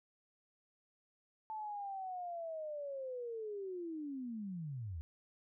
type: linear sweep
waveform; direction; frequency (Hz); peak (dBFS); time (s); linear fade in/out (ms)
sine; down; 880 to 72.6; -40; 1.5-5.01; 0
effects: none